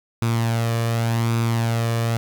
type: tone with flanger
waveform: sawtooth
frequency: 115.4 Hz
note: A#2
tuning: 17 cents flat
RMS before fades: -21 dBFS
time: 0.22-2.17 s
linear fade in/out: 0 ms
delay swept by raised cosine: 0.81 to 1.73 ms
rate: 0.87 Hz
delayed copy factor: +0.5
effects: none